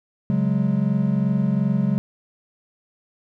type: chord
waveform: triangle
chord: C# suspended fourth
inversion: none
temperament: equal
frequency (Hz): 138.59 / 185 / 207.7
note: C#3 / F#3 / G#3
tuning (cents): 0 / 0 / 0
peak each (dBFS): -21 / -20 / -20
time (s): 0.3-1.98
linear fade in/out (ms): 0
effects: none